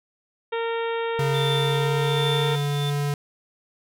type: harmonic tone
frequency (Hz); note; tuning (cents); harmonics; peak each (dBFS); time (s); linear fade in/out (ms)
460; A#4; -23; 1 / 2 / 3 / 4 / 5 / 6 / 7 / 8; -25 / -31 / -35 / -37 / -39 / -41 / -42 / -43; 0.52-2.56; 10
type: tone with pitch glide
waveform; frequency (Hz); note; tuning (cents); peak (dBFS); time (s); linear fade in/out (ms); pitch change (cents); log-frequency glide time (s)
square; 138.59 to 144.23; C#3 to D3; 0 to -31; -23; 1.19-3.14; 2; +69; 1.3-2.66
type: tone with tremolo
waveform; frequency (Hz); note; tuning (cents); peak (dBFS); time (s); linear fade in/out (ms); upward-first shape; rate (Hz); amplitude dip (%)
triangle; 3538; A7; +9; -24; 1.34-2.9; 2; triangle; 1.3; 85
effects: none